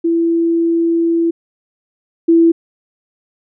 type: tone pair in turn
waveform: sine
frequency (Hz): 334.2 / 332.5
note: E4 / E4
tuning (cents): +24 / +15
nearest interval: unison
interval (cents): 9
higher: first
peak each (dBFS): -11 / -6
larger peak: second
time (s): 0.04-1.31 / 2.28-2.52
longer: first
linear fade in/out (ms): 10
effects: none